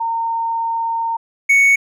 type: tone pair in turn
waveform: sine / triangle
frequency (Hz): 916 / 2222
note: A#5 / C#7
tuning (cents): -31 / +4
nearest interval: octave + minor third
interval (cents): 1535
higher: second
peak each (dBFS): -17 / -7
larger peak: second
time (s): 0-1.17 / 1.49-1.76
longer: first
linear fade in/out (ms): 10
effects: none